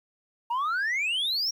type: exponential sweep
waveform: sine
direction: up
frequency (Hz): 916 to 5700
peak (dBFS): -22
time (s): 0.5-1.51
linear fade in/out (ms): 10
effects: tanh soft clip ceiling -24 dBFS + 10-bit